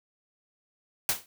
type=noise with exponential decay; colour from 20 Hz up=white; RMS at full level=-22 dBFS; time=1.09-1.26 s; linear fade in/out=1 ms; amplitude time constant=36 ms; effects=none